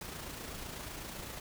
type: noise with amplitude modulation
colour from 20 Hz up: pink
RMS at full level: -42 dBFS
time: 0.01-1.4 s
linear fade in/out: 2 ms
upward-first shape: sine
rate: 28 Hz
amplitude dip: 40%
effects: none